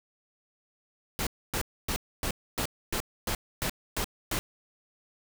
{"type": "noise bursts", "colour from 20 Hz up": "pink", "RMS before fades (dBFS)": -30, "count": 10, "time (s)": [1.19, 4.39], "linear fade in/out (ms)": 0, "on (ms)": 77, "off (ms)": 270, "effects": []}